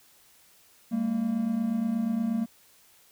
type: tone pair together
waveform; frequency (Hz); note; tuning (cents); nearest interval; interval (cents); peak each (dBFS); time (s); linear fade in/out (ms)
triangle; 200.6 / 229; G3 / A#3; +40 / -31; major second; 229; -29 / -24; 0.91-2.46; 20
effects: white hiss -59 dBFS RMS until 3.11 s